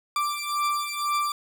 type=beating tone pair; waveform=40% pulse; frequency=1174.7 / 1176.7 Hz; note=D6 / D6; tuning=0 / +3 cents; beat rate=2 Hz; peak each=-27 / -27 dBFS; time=0.16-1.32 s; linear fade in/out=2 ms; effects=none